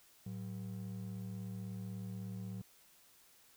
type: ring-modulated tone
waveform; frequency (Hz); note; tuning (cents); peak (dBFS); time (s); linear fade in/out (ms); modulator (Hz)
triangle; 147.8; D3; +11; -36; 0.26-2.62; 5; 38.2
effects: white hiss -65 dBFS RMS until 3.56 s